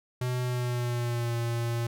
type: tone with pitch glide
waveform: square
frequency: 125.1 to 117.4 Hz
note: B2 to A#2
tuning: +23 to +13 cents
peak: -28 dBFS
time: 0.21-1.87 s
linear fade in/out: 5 ms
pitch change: -110 cents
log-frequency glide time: 0.41-1.36 s
effects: none